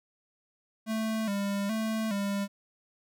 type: tone with vibrato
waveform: square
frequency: 210.1 Hz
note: G#3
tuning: 20 cents sharp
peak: -29 dBFS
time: 0.86-2.48 s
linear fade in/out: 50 ms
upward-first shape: square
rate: 1.2 Hz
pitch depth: 85 cents each way
effects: none